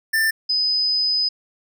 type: tone pair in turn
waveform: square / sine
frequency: 1782 / 5014 Hz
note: A6 / D#8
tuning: +22 / +12 cents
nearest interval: octave + tritone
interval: 1790 cents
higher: second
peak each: -17 dBFS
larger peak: neither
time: 0.13-0.31 / 0.49-1.29 s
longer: second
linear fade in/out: 10 ms
effects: none